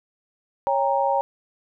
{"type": "chord", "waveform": "sine", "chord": "G diminished", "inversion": "second", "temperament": "equal with one note detuned", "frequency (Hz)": [554.4, 800, 932.3], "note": ["Db5", "G5", "Bb5"], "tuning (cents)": [0, 35, 0], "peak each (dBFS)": [-23, -23, -23], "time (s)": [0.67, 1.21], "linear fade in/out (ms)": 0, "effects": []}